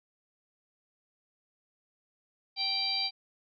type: harmonic tone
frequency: 784 Hz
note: G5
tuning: in tune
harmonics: 1 / 3 / 4 / 5 / 6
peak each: -40 / -38 / -40 / -35 / -30 dBFS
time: 2.56-3.11 s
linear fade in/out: 50 ms
effects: none